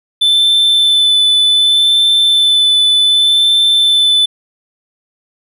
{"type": "tone with vibrato", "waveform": "triangle", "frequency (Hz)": 3520, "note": "A7", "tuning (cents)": 0, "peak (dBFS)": -6, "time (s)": [0.21, 4.26], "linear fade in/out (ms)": 10, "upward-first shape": "sine", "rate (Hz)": 0.66, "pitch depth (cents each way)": 13, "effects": []}